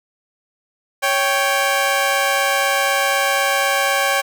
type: tone pair together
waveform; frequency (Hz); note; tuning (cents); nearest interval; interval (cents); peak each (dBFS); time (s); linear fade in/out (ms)
15% pulse; 556 / 784; C#5 / G5; +5 / 0; tritone; 595; -12 / -12; 1.02-4.22; 20
effects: none